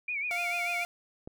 sine tone with vibrato, 2336 Hz, D7, 10 cents flat, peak -30 dBFS, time 0.08-0.84 s, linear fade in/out 5 ms, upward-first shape sine, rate 6.8 Hz, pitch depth 110 cents each way
sawtooth tone, 698.5 Hz, F5, in tune, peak -30 dBFS, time 0.31-0.85 s, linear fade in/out 0 ms
click, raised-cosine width 2 ms, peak -28 dBFS, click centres 1.275 s
effects none

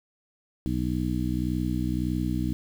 harmonic tone, 61.74 Hz, B1, in tune, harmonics 1 / 2 / 3 / 4 / 5, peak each -31 / -31 / -31 / -31 / -31 dBFS, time 0.66-2.53 s, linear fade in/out 0 ms, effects 8-bit

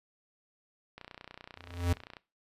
click train, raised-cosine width 0.3 ms, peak -29 dBFS, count 37, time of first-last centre 0.98-2.168 s, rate 30.3 Hz
square tone with exponential growth, 87.31 Hz, F2, in tune, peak -24 dBFS, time 1.56-1.93 s, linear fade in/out 5 ms, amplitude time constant 79 ms
effects noise-tail reverb RT60 0.3 s tail -20 dB re dry + resampled to 32000 Hz

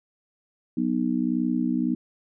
sine chord, B major, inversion second, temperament just, 185.21 / 246.9 / 308.7 Hz, F#3 / B3 / D#4, +2 / 0 / -14 cents, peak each -29 / -24 / -27 dBFS, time 0.77-1.95 s, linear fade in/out 5 ms, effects none

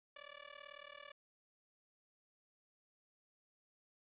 10% pulse tone with amplitude modulation, 579 Hz, D5, 25 cents flat, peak -40 dBFS, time 0.16-1.12 s, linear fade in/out 5 ms, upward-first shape sine, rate 38.1 Hz, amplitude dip 95%, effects resampled to 8000 Hz + 12-bit

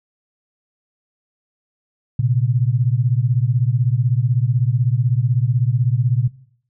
sine beating tone pair, 116.7 / 132.7 Hz, A#2 / C3, +2 / +25 cents, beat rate 16 Hz, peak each -17 dBFS, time 2.19-6.28 s, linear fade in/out 5 ms, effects noise-tail reverb RT60 0.6 s tail -19 dB re dry

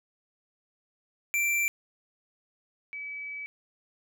square / sine tone pair in turn, 2349 / 2290 Hz, D7 / D7, 0 / -44 cents, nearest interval unison, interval 44 cents, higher first, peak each -25 / -35 dBFS, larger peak first, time 1.34-1.68 / 2.93-3.46 s, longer second, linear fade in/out 0 ms, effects none

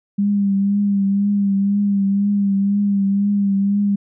sine tone with vibrato, 200 Hz, G3, 35 cents sharp, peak -14 dBFS, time 0.18-3.96 s, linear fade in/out 10 ms, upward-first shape triangle, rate 2 Hz, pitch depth 40 cents each way, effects none

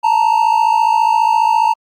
triangle tone pair together, 877.6 / 932.3 Hz, A5 / A#5, -5 / 0 cents, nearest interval minor second, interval 105 cents, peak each -11 dBFS, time 0.03-1.74 s, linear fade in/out 20 ms, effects Opus 48 kbps

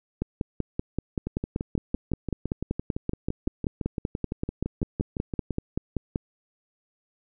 two click trains, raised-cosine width 3 ms, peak -16 / -13 dBFS, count 26 / 32, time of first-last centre 1.27-5.507 / 0.22-6.159 s, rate 5.9 / 5.22 Hz, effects none

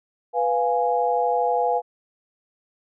sine chord, F diminished, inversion second, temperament equal, 493.9 / 698.5 / 830.6 Hz, Cb5 / F5 / Ab5, 0 / 0 / 0 cents, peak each -23 dBFS, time 0.33-1.82 s, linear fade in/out 50 ms, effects none

